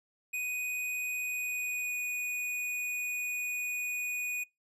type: tone with pitch glide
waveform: square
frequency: 2489 to 2475 Hz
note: D#7 to D#7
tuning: 0 to -10 cents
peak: -33 dBFS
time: 0.33-4.44 s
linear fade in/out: 10 ms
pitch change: -10 cents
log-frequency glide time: 1.19-1.94 s
effects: noise-tail reverb RT60 0.2 s tail -24 dB re dry + resampled to 32000 Hz